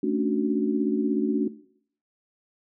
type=chord; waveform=sine; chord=D major seventh; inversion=second; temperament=equal; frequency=220 / 277.2 / 293.7 / 370 Hz; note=A3 / C#4 / D4 / F#4; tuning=0 / 0 / 0 / 0 cents; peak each=-28 / -28 / -26 / -27 dBFS; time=0.03-1.48 s; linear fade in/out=5 ms; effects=noise-tail reverb RT60 0.6 s tail -17 dB re dry